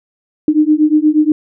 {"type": "beating tone pair", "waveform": "sine", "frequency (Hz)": [301.2, 309.6], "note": ["D4", "D#4"], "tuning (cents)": [44, -9], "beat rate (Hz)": 8.4, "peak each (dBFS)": -11, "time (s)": [0.48, 1.32], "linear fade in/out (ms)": 2, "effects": []}